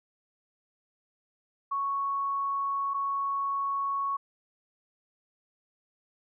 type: tone pair in turn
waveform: sine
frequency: 1108.7 / 1108.7 Hz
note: C#6 / C#6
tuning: 0 / 0 cents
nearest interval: unison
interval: 0 cents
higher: neither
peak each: -27 dBFS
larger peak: neither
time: 1.71-2.94 / 2.94-4.17 s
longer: neither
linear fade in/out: 10 ms
effects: none